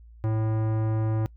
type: tone with tanh clipping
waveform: sine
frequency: 110 Hz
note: A2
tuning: in tune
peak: -25 dBFS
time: 0.24-1.26 s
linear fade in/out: 0 ms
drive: 18 dB
effects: noise-tail reverb RT60 0.1 s tail -23 dB re dry + added 57 Hz sine -46 dBFS peak until 1.36 s